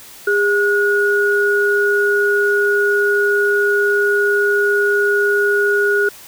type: tone pair together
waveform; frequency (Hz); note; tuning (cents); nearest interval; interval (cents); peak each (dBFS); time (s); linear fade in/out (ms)
sine; 406.8 / 1451.1; G#4 / F#6; -36 / -34; octave + minor seventh; 2202; -15; 0.27-6.09; 5
effects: white hiss -39 dBFS RMS until 6.27 s